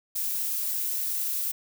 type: noise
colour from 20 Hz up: violet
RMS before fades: -29 dBFS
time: 0.15-1.52 s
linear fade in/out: 10 ms
effects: none